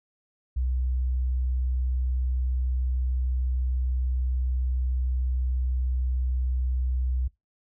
sine tone, 63.3 Hz, B1, 43 cents sharp, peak -22 dBFS, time 0.56-7.28 s, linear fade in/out 10 ms, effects noise-tail reverb RT60 0.2 s tail -24 dB re dry + tanh soft clip ceiling -19 dBFS

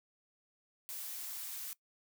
blue noise with high-pass filter sweep, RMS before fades -43 dBFS, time 0.89-1.73 s, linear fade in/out 0 ms, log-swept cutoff 380 to 1100 Hz, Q 1.2, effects noise-tail reverb RT60 0.1 s tail -20 dB re dry

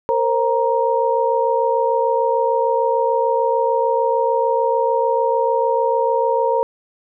sine tone cluster, 461.3 / 528 / 937 Hz, A#4 / C5 / A#5, -18 / +16 / +9 cents, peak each -19 dBFS, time 0.09-6.63 s, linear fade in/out 0 ms, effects none

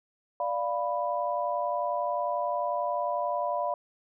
sine chord, B diminished, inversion first, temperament equal, 587.3 / 698.5 / 987.8 Hz, D5 / F5 / B5, 0 / 0 / 0 cents, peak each -31 / -31 / -31 dBFS, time 0.4-3.74 s, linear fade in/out 2 ms, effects none

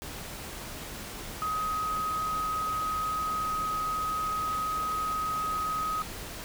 sine tone in noise, 1261 Hz, D#6, 23 cents sharp, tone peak -28 dBFS, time 1.42-6.02 s, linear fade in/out 0 ms, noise pink, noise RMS -40 dBFS, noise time 0.02-6.44 s, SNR +9 dB, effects none

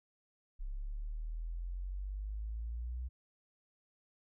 sine exponential sweep, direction up, 33.26 to 62.9 Hz, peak -37 dBFS, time 0.59-3.09 s, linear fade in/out 20 ms, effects none

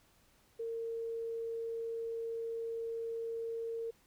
sine tone, 457.7 Hz, A#4, 32 cents flat, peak -36 dBFS, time 0.59-3.91 s, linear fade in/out 10 ms, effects pink hiss -68 dBFS RMS until 4.06 s

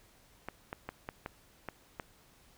clicks, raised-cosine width 0.5 ms, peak -23 dBFS, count 7, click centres 0.486 / 0.729 / 0.89 / 1.089 / 1.261 / 1.687 / 1.998 s, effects pink hiss -63 dBFS RMS until 2.57 s

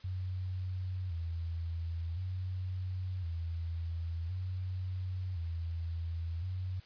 sine tone with vibrato, 87.8 Hz, F2, 10 cents sharp, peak -34 dBFS, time 0.04-6.8 s, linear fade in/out 5 ms, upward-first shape square, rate 0.47 Hz, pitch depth 87 cents each way, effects white hiss -59 dBFS RMS until 6.85 s + resampled to 11025 Hz

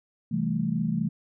sine chord, A minor seventh, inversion first, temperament equal, 130.81 / 164.81 / 196 / 220 Hz, C3 / E3 / G3 / A3, 0 / 0 / 0 / 0 cents, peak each -34 / -28 / -31 / -28 dBFS, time 0.31-1.09 s, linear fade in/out 10 ms, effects none

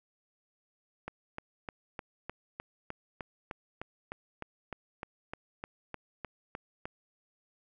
click train, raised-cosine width 0.5 ms, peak -23 dBFS, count 20, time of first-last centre 1.08-6.855 s, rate 3.29 Hz, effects none

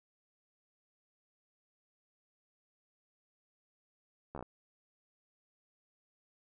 slowing click train, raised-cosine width 1 ms, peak -29 dBFS, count 6, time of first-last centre 4.35-4.426 s, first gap 13 ms, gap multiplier 1.08, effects none

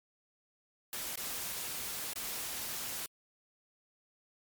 white noise with dropouts, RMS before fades -39 dBFS, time 0.93-3.06 s, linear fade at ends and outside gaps 0 ms, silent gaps 1.156-1.175 / 2.133-2.159 s, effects MP3 96 kbps

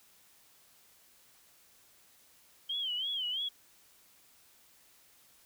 sine tone with vibrato, 3136 Hz, G7, in tune, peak -32 dBFS, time 2.69-3.49 s, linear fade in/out 10 ms, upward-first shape sine, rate 3 Hz, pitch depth 130 cents each way, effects white hiss -63 dBFS RMS until 5.45 s

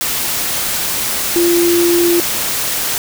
sine tone in noise, 344.9 Hz, F4, 22 cents flat, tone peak -10 dBFS, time 1.36-2.2 s, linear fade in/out 0 ms, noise white, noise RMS -18 dBFS, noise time 0.01-2.98 s, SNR +5 dB, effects none

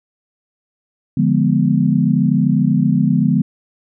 sine chord, D diminished seventh, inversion none, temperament equal, 146.83 / 174.61 / 207.7 / 246.9 Hz, D3 / F3 / Ab3 / Cb4, 0 / 0 / 0 / 0 cents, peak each -17 dBFS, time 1.17-3.42 s, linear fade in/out 5 ms, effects none

